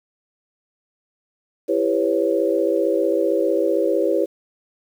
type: chord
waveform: sine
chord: C# half-diminished seventh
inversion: first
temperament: just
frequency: 332.6 / 399.1 / 498.9 / 554.4 Hz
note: E4 / G4 / B4 / C#5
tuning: +16 / +31 / +17 / 0 cents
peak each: -22 dBFS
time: 1.68-4.26 s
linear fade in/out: 20 ms
effects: 8-bit